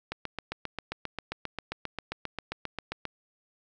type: click train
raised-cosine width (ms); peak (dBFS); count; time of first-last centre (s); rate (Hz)
0.3; -17; 23; 0.12-3.053; 7.5
effects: none